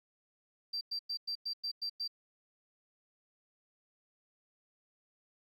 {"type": "tone bursts", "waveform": "sine", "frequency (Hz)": 4699, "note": "D8", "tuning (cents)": 0, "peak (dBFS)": -33, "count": 8, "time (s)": [0.73, 2.078], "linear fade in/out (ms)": 10, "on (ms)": 81, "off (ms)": 100, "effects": ["tanh soft clip ceiling -30 dBFS", "12-bit"]}